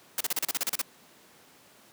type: noise bursts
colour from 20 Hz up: white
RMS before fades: -28 dBFS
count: 11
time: 0.18-0.816 s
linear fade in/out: 2 ms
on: 26 ms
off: 35 ms
effects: pink hiss -56 dBFS RMS until 1.92 s + high-pass 200 Hz 12 dB/octave